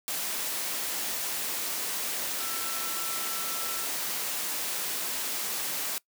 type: tone in noise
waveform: sine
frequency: 1337 Hz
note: E6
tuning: 24 cents sharp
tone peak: -40 dBFS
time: 2.4-3.85 s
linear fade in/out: 0 ms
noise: white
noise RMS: -32 dBFS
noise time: 0.08-5.98 s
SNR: -11 dB
effects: noise-tail reverb RT60 0.1 s tail -22 dB re dry + high-pass 200 Hz 12 dB/octave